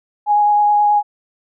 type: tone with vibrato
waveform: sine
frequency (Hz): 830.6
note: G#5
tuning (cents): 0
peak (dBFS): -10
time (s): 0.26-1.03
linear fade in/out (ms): 50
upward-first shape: sine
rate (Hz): 9.4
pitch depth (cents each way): 10
effects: none